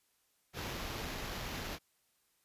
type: noise with sample-and-hold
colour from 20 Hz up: pink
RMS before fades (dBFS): -41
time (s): 0.53-1.79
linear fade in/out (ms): 50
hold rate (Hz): 8820
effects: white hiss -75 dBFS RMS until 2.44 s + resampled to 32000 Hz